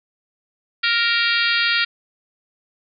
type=harmonic tone with a mistuned harmonic; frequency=467.1 Hz; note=A#4; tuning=3 cents sharp; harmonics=3 / 4 / 5 / 6 / 7 / 8 / 9 / 10; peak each=-22 / -23 / -24 / -25 / -25 / -26 / -27 / -27 dBFS; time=0.83-1.85 s; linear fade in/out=10 ms; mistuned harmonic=6; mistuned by=-27 cents; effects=none